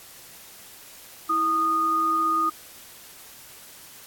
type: tone pair together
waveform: sine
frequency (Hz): 326.3 / 1232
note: E4 / D#6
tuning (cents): -18 / -17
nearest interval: octave + major seventh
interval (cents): 2301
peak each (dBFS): -31 / -20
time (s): 1.29-2.5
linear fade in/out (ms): 10
effects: white hiss -46 dBFS RMS until 4.06 s + AAC 64 kbps